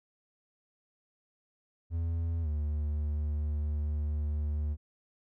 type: tone with pitch glide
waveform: triangle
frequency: 83.3 to 74.64 Hz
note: E2 to D2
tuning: +19 to +29 cents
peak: -27 dBFS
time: 1.9-4.77 s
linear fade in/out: 50 ms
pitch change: -190 cents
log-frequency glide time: 2.42-2.48 s
effects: none